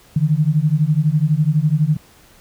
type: beating tone pair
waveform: sine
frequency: 146.83 / 158.83 Hz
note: D3 / D#3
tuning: 0 / +36 cents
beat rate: 12 Hz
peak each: -16 dBFS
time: 0.16-1.97 s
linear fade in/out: 5 ms
effects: pink hiss -49 dBFS RMS until 2.4 s